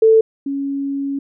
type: tone pair in turn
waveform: sine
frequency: 443.8 / 277.6 Hz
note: A4 / C#4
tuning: +15 / +3 cents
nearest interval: minor sixth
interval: 812 cents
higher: first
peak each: -7 / -19 dBFS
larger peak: first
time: 0.02-0.21 / 0.46-1.19 s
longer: second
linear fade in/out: 5 ms
effects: none